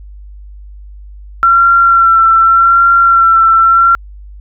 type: tone with vibrato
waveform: sine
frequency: 1358 Hz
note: F6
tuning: 49 cents flat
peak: -4 dBFS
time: 1.43-3.95 s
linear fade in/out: 0 ms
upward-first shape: sine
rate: 0.85 Hz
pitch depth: 23 cents each way
effects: added 50 Hz sine -29 dBFS peak until 4.4 s